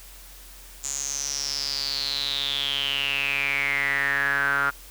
sawtooth tone with band-pass filter sweep, 140.2 Hz, C#3, 20 cents sharp, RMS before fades -26 dBFS, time 0.83-4.71 s, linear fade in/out 20 ms, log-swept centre 7100 to 1400 Hz, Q 10, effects added 44 Hz sine -46 dBFS peak until 4.9 s + white hiss -47 dBFS RMS until 4.9 s

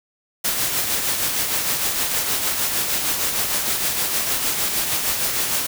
white noise with tremolo, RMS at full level -20 dBFS, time 0.44-5.67 s, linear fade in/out 10 ms, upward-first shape triangle, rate 6.5 Hz, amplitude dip 45%, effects none

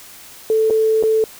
sine tone with dropouts, 440 Hz, A4, in tune, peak -12 dBFS, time 0.5-1.24 s, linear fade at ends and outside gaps 1 ms, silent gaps 0.7-0.706 / 1.027-1.036 s, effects white hiss -40 dBFS RMS until 1.39 s

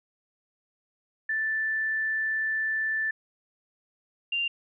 sine tone pair in turn, 1762 / 2785 Hz, A6 / F7, +2 / -5 cents, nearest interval minor sixth, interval 793 cents, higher second, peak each -25 dBFS, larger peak neither, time 1.29-3.11 / 4.32-4.48 s, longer first, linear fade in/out 5 ms, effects none

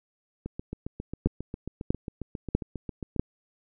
two click trains, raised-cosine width 3 ms, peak -9 / -21 dBFS, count 4 / 21, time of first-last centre 1.26-3.195 / 0.46-3.163 s, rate 1.55 / 7.4 Hz, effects none

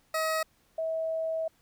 20% pulse / sine tone pair in turn, 636 / 646 Hz, D#5 / E5, +38 / -35 cents, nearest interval unison, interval 27 cents, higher second, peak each -22 / -28 dBFS, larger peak first, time 0.14-0.43 / 0.78-1.48 s, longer second, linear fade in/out 5 ms, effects pink hiss -67 dBFS RMS until 1.61 s

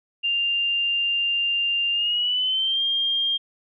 sine tone with pitch glide, 2794 to 3209 Hz, F7 to G7, 0 to +40 cents, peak -20 dBFS, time 0.23-3.38 s, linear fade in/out 20 ms, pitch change +240 cents, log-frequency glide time 1.92-2.83 s, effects none

